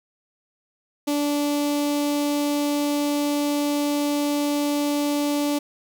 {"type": "tone with notch filter", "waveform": "sawtooth", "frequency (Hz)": 290.7, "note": "D4", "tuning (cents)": -18, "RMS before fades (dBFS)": -23, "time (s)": [1.07, 5.59], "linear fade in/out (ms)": 10, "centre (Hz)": 1600, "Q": 1, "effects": ["8-bit"]}